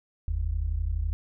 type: tone pair together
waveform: sine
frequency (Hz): 46.73 / 78.7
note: F#1 / D#2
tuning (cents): +18 / +20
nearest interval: major sixth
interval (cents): 902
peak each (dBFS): -28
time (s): 0.28-1.13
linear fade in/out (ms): 0
effects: none